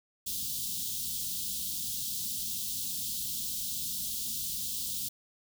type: band-stop noise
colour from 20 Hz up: white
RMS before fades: -35 dBFS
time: 0.26-5.09 s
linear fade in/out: 10 ms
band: 260 to 3200 Hz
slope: 48 dB/octave
effects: none